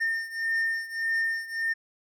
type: beating tone pair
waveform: triangle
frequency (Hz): 1815 / 1816.7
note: A#6 / A#6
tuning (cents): -47 / -45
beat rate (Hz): 1.7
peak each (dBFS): -26 / -29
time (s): 0-1.74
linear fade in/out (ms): 20
effects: none